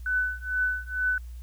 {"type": "tone with tremolo", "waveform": "sine", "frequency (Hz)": 1500, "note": "F#6", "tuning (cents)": 23, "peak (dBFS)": -21, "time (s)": [0.06, 1.18], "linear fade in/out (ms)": 2, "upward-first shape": "triangle", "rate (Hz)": 2.2, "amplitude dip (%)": 100, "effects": ["added 60 Hz sine -37 dBFS peak until 1.42 s", "white hiss -61 dBFS RMS until 1.42 s"]}